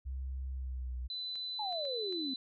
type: tone with pitch glide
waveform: sine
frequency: 65.7 to 62.16 Hz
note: C2 to B1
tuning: +8 to +12 cents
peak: -36 dBFS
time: 0.05-1.08 s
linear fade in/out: 20 ms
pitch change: -96 cents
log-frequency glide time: 0.51-0.96 s
type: tone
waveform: sine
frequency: 4006 Hz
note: B7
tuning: 24 cents sharp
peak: -37 dBFS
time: 1.1-2.36 s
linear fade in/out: 2 ms
type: clicks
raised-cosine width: 0.2 ms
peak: -37 dBFS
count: 4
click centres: 1.356 / 1.725 / 1.852 / 2.125 s
type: exponential sweep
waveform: sine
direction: down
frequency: 880 to 254 Hz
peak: -36 dBFS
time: 1.59-2.34 s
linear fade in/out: 5 ms
effects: none